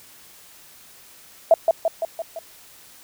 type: tone with echo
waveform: sine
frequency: 659.3 Hz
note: E5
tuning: in tune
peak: -8 dBFS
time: 1.51-1.54 s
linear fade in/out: 2 ms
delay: 170 ms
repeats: 5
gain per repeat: -4 dB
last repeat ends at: 2.39 s
effects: white hiss -48 dBFS RMS until 3.03 s

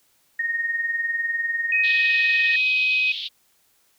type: tone with tremolo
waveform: sine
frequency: 1854 Hz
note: A#6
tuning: 10 cents flat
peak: -19 dBFS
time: 0.39-2.56 s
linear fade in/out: 5 ms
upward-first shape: triangle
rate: 20 Hz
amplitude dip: 65%
type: tone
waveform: sine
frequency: 2524 Hz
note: D#7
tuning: 24 cents sharp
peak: -18 dBFS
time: 1.72-3.12 s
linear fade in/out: 2 ms
type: band-pass noise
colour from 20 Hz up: pink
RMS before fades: -31 dBFS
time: 1.83-3.29 s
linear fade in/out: 20 ms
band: 3000 to 4000 Hz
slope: 48 dB/octave
effects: white hiss -63 dBFS RMS until 3.98 s

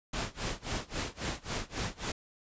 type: noise with tremolo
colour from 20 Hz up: pink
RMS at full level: -33 dBFS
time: 0.13-2.12 s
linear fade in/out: 5 ms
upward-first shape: sine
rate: 3.7 Hz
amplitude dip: 95%
effects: resampled to 16000 Hz

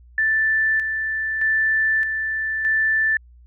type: tone with tremolo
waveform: sine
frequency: 1763 Hz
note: A6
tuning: 3 cents sharp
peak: -16 dBFS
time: 0.18-3.17 s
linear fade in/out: 2 ms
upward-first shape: square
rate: 0.81 Hz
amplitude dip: 45%
effects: added 60 Hz sine -45 dBFS peak until 3.46 s

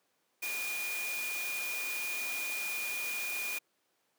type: tone in noise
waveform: sine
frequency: 2438 Hz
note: D#7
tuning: 36 cents flat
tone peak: -35 dBFS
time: 0.42-3.59 s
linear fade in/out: 10 ms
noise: white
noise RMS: -40 dBFS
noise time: 0.42-3.59 s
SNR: +2 dB
effects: pink hiss -75 dBFS RMS until 4.18 s + high-pass 300 Hz 12 dB/octave

